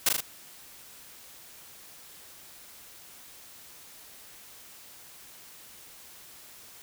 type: noise with echo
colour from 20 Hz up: white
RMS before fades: -22 dBFS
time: 0.06-0.09 s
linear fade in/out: 5 ms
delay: 39 ms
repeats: 3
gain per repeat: -3 dB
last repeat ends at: 0.207 s
effects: white hiss -50 dBFS RMS until 6.82 s